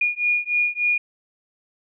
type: beating tone pair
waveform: sine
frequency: 2436 / 2439.4 Hz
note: D#7 / D#7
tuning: -37 / -35 cents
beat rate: 3.4 Hz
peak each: -22 dBFS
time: 0.01-0.98 s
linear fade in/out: 5 ms
effects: none